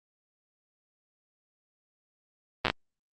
slowing click train, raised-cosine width 0.3 ms, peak -8 dBFS, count 5, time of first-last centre 2.65-2.7 s, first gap 8 ms, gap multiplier 1.31, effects Opus 32 kbps

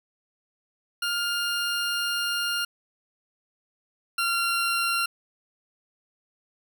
20% pulse tone pair in turn, 1407 / 1378.8 Hz, F6 / F6, +12 / -23 cents, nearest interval unison, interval 35 cents, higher first, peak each -20 / -18 dBFS, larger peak second, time 1.02-2.65 / 4.18-5.06 s, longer first, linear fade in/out 5 ms, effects none

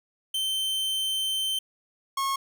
45% pulse tone pair in turn, 3100 / 1089.4 Hz, G7 / C#6, -20 / -30 cents, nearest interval octave + tritone, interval 1810 cents, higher first, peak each -25 dBFS, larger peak neither, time 0.34-1.59 / 2.17-2.36 s, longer first, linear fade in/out 5 ms, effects none

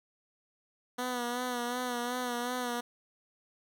10% pulse tone with vibrato, 245.4 Hz, B3, 11 cents flat, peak -24 dBFS, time 0.98-2.81 s, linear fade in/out 10 ms, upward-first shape sine, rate 2.7 Hz, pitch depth 43 cents each way, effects none

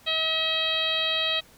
harmonic tone, 640 Hz, D#5, 49 cents sharp, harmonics 1 / 2 / 3 / 4 / 5 / 6 / 7, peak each -33 / -36 / -34 / -31 / -28 / -27 / -39 dBFS, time 0.06-1.41 s, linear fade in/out 20 ms, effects pink hiss -54 dBFS RMS until 1.57 s

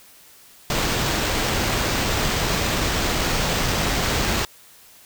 pink noise with sample-and-hold, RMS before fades -22 dBFS, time 0.7-4.45 s, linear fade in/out 2 ms, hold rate 11025 Hz, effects white hiss -49 dBFS RMS until 5.05 s

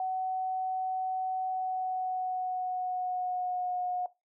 sine tone with pitch glide, 750 to 724 Hz, F#5 to F#5, +23 to -38 cents, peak -29 dBFS, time 0-4.06 s, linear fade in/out 2 ms, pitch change -61 cents, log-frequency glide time 1.4-3.81 s, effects noise-tail reverb RT60 0.2 s tail -17 dB re dry

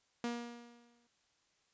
sawtooth tone with exponential decay, 237.7 Hz, A#3, 34 cents sharp, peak -30 dBFS, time 0.24-1.07 s, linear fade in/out 2 ms, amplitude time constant 180 ms, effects white hiss -75 dBFS RMS until 1.73 s + resampled to 16000 Hz

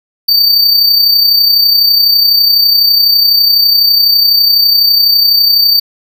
square tone with amplitude modulation, 4600 Hz, D8, 37 cents flat, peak -4 dBFS, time 0.28-5.8 s, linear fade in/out 10 ms, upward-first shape sine, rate 32 Hz, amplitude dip 45%, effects none

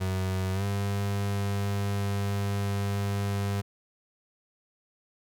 35% pulse tone with pitch glide, 94 to 100.17 Hz, F#2 to G2, +28 to +38 cents, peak -25 dBFS, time 0-3.62 s, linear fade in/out 20 ms, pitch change +110 cents, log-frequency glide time 0.53-0.64 s, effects none

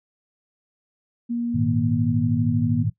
sine tone with pitch glide, 236.7 to 239.5 Hz, A#3 to A#3, +27 to +47 cents, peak -22 dBFS, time 1.29-2.84 s, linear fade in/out 20 ms, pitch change +20 cents, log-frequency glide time 1.82-2.14 s
sine chord, Ab suspended second, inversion none, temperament equal with one note detuned, 103.83 / 116.54 / 156.28 Hz, Ab2 / Bb2 / Eb3, 0 / 0 / +8 cents, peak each -25 dBFS, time 1.54-2.9 s, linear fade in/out 10 ms
effects noise-tail reverb RT60 0.1 s tail -17 dB re dry

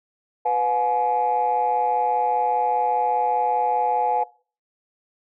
sine tone cluster, 497.1 / 720 / 845 Hz, B4 / F#5 / G#5, +11 / -47 / +30 cents, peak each -25 / -23 / -20 dBFS, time 0.45-4.24 s, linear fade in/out 10 ms, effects noise-tail reverb RT60 0.4 s tail -22 dB re dry + tanh soft clip ceiling -12 dBFS

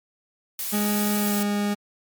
blue noise, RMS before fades -29 dBFS, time 0.59-1.43 s, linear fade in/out 2 ms
40% pulse tone with pitch glide, 207.7 to 205.1 Hz, G#3 to G#3, 0 to -21 cents, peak -21 dBFS, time 0.72-1.75 s, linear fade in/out 20 ms, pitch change -21 cents, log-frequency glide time 1.19-1.34 s
effects MP3 96 kbps

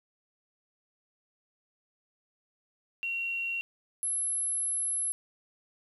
sine tone pair in turn, 2742 / 11016 Hz, F7 / F9, -32 / -25 cents, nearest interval 2 octaves, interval 2407 cents, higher second, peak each -30 / -28 dBFS, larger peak second, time 3.03-3.61 / 4.03-5.12 s, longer second, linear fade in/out 0 ms, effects 10-bit

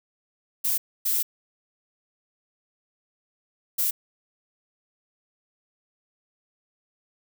violet noise bursts at uneven times, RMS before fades -24 dBFS, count 3, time 0.64-0.78 / 1.05-1.23 / 3.78-3.91 s, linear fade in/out 10 ms, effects none

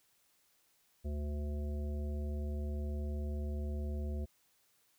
harmonic tone, 73.42 Hz, D2, in tune, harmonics 1 / 3 / 5 / 7 / 9, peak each -35 / -45 / -49 / -52 / -54 dBFS, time 1.04-4.26 s, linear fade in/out 20 ms, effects white hiss -72 dBFS RMS until 4.98 s

